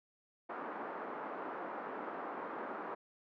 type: band-pass noise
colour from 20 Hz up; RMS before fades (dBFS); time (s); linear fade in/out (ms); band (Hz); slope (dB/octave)
white; -43; 0.49-2.95; 10; 240 to 1300; 24
effects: none